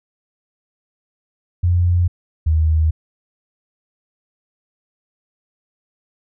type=tone pair in turn; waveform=sine; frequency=88 / 78.97 Hz; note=F2 / D#2; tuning=+14 / +26 cents; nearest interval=major second; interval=188 cents; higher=first; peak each=-12 dBFS; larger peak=neither; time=1.63-2.08 / 2.46-2.91 s; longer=neither; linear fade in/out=10 ms; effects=none